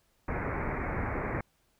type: low-pass noise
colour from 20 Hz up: pink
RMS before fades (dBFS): -33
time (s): 0.28-1.41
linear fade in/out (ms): 5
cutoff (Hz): 2300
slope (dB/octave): 96
effects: pink hiss -71 dBFS RMS until 1.79 s